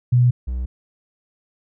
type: tone pair in turn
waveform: sine / triangle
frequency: 123.2 / 62.32 Hz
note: B2 / B1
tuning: -4 / +16 cents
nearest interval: octave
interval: 1180 cents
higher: first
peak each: -11 / -20 dBFS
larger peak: first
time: 0.12-0.31 / 0.47-0.66 s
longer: neither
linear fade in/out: 10 ms
effects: none